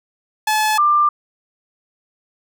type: tone pair in turn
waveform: sawtooth / sine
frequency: 860 / 1189.2 Hz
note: A5 / D6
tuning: -40 / +21 cents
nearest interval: tritone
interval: 561 cents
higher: second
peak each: -11 dBFS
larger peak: neither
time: 0.47-0.78 / 0.78-1.09 s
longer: neither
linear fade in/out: 5 ms
effects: none